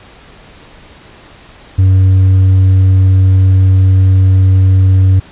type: tone with hard clipping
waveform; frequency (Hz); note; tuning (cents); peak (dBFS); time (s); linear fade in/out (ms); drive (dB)
triangle; 94.6; F#2; +39; -3; 1.78-5.2; 10; 1
effects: pink hiss -38 dBFS RMS until 5.31 s + resampled to 8000 Hz